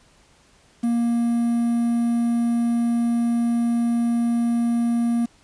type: tone with quantisation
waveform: triangle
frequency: 235 Hz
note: A#3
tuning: 14 cents sharp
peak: -16 dBFS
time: 0.83-5.26 s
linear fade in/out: 10 ms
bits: 7
effects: pink hiss -56 dBFS RMS until 5.43 s + resampled to 22050 Hz